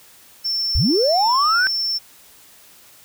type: tone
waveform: triangle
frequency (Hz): 5390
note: E8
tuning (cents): +38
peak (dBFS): -18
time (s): 0.44-1.99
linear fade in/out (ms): 20
type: linear sweep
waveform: sine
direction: up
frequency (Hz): 38.17 to 1566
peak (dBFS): -14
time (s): 0.75-1.67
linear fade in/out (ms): 0
effects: tanh soft clip ceiling -7 dBFS + white hiss -48 dBFS RMS until 3.04 s